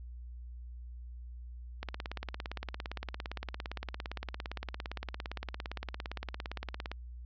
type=click train; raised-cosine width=0.3 ms; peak=-22 dBFS; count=90; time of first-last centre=1.83-6.916 s; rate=17.5 Hz; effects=added 60 Hz sine -43 dBFS peak until 7.25 s + resampled to 16000 Hz